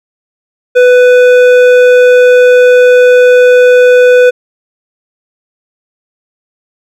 sine tone with hard clipping, 497 Hz, B4, 11 cents sharp, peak -3 dBFS, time 0.75-4.31 s, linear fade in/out 20 ms, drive 10 dB, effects none

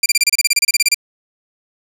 15% pulse tone bursts, 2377 Hz, D7, 20 cents sharp, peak -3 dBFS, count 16, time 0.03-0.945 s, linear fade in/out 5 ms, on 30 ms, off 29 ms, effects 7-bit

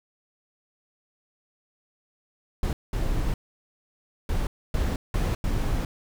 brown noise bursts at uneven times, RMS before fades -25 dBFS, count 6, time 2.63-2.73 / 2.93-3.34 / 4.29-4.47 / 4.74-4.96 / 5.14-5.35 / 5.44-5.85 s, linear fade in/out 2 ms, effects none

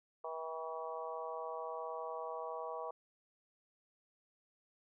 harmonic tone with a mistuned harmonic, 161.4 Hz, E3, 36 cents flat, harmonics 3 / 4 / 5 / 6 / 7, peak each -45 / -45 / -48 / -47 / -47 dBFS, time 0.24-2.91 s, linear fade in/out 5 ms, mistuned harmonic 5, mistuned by -21 cents, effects none

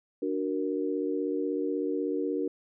sine chord, D augmented, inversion none, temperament equal, 293.7 / 370 / 466.2 Hz, D4 / F#4 / A#4, 0 / 0 / 0 cents, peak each -31 / -32 / -32 dBFS, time 0.22-2.48 s, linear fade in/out 5 ms, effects none

